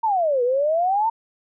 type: exponential two-way sweep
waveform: sine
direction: down then up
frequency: 932.3 to 476.1 to 926 Hz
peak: -17 dBFS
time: 0.03-1.1 s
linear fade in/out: 10 ms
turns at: 0.43 s
effects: none